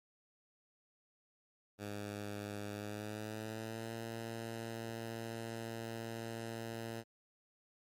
10% pulse tone with pitch glide, 103 to 114.29 Hz, G#2 to A#2, -14 to -34 cents, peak -33 dBFS, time 1.78-7.04 s, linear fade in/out 50 ms, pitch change +180 cents, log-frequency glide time 2.71-3.93 s, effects MP3 64 kbps

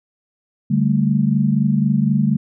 sine chord, D suspended fourth, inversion none, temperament equal with one note detuned, 145.23 / 196 / 220 Hz, D3 / G3 / A3, -19 / 0 / 0 cents, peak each -18 dBFS, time 0.7-2.37 s, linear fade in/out 10 ms, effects none

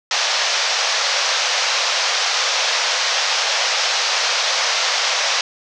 white band-pass noise, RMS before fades -19 dBFS, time 0.11-5.41 s, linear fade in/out 2 ms, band 500 to 6100 Hz, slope 48 dB/octave, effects none

